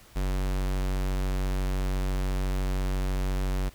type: tone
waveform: square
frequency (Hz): 47.03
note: F#1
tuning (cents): +29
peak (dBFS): -26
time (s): 0.15-3.7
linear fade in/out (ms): 20
effects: pink hiss -54 dBFS RMS until 3.74 s